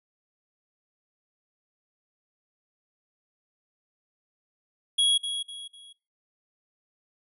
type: tone with echo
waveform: square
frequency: 3322 Hz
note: G#7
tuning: in tune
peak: -20 dBFS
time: 4.98-5.18 s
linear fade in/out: 10 ms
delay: 250 ms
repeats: 3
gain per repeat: -9 dB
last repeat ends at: 5.93 s
effects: noise-tail reverb RT60 0.4 s tail -25 dB re dry + resampled to 32000 Hz